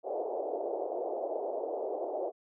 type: band-pass noise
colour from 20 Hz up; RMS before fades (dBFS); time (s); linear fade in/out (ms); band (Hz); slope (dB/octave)
white; -35; 0.03-2.32; 50; 360 to 720; 48
effects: none